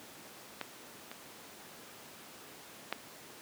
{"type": "clicks", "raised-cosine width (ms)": 0.3, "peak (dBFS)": [-20, -26, -16], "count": 3, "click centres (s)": [0.613, 1.115, 2.926], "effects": ["pink hiss -51 dBFS RMS until 3.41 s", "high-pass 200 Hz 12 dB/octave"]}